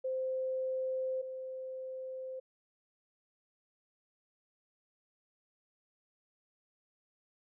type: tone pair in turn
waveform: sine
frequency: 520 / 520 Hz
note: C5 / C5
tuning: -11 / -11 cents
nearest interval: unison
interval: 0 cents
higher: neither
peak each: -32 / -39 dBFS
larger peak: first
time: 0.04-1.22 / 1.22-2.4 s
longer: neither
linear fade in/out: 10 ms
effects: none